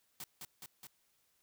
white noise with echo, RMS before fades -45 dBFS, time 0.2-0.24 s, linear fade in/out 2 ms, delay 210 ms, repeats 3, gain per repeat -2 dB, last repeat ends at 0.87 s, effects white hiss -75 dBFS RMS until 1.42 s

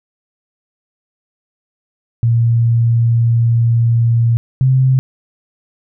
sine tone pair in turn, 116.54 / 130.81 Hz, A#2 / C3, 0 / 0 cents, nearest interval major second, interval 200 cents, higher second, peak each -9 / -8 dBFS, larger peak second, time 2.23-4.37 / 4.61-4.99 s, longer first, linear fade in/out 0 ms, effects none

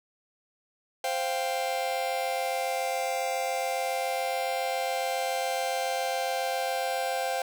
45% pulse chord, C suspended fourth, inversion none, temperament just, 523.3 / 697.7 / 784.9 Hz, C5 / F5 / G5, 0 / -2 / +2 cents, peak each -32 dBFS, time 1.04-7.42 s, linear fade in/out 2 ms, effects none

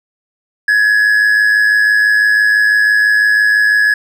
triangle tone with amplitude modulation, 1687 Hz, G#6, 27 cents sharp, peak -4 dBFS, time 0.68-3.94 s, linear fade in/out 5 ms, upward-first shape sine, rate 106 Hz, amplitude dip 50%, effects none

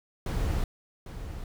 brown noise with echo, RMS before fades -28 dBFS, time 0.26-0.64 s, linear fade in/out 2 ms, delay 800 ms, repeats 1, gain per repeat -10 dB, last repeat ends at 1.44 s, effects none

